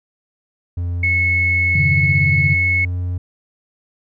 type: tone with pitch glide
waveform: triangle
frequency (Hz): 87.31 to 89.4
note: F2 to F2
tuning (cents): 0 to +41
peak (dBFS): -17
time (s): 0.77-3.18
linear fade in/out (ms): 5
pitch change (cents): +41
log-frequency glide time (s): 1.83-2.11
type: tone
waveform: sine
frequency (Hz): 2194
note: C#7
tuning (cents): -18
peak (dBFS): -14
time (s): 1.03-2.85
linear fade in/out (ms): 5
type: chord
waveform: sine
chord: Ab suspended fourth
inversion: none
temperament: equal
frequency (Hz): 103.83 / 138.59 / 155.56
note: Ab2 / Db3 / Eb3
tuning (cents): 0 / 0 / 0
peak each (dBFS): -23 / -17 / -21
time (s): 1.75-2.55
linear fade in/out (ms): 5
effects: tanh soft clip ceiling -2 dBFS